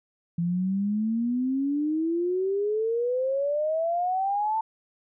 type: exponential sweep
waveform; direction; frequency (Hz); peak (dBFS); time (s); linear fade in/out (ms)
sine; up; 168 to 898; -23; 0.38-4.61; 5
effects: none